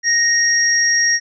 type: tone pair together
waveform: sine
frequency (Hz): 1864.7 / 5617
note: A#6 / F8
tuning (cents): 0 / +9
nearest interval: octave + perfect fifth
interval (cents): 1909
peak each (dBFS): -15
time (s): 0.03-1.2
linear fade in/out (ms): 50
effects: none